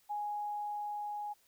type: tone with level ramp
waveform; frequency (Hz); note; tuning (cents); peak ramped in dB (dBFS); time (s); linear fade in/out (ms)
sine; 830.6; G#5; 0; -34 to -37; 0.09-1.34; 20
effects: white hiss -69 dBFS RMS until 1.47 s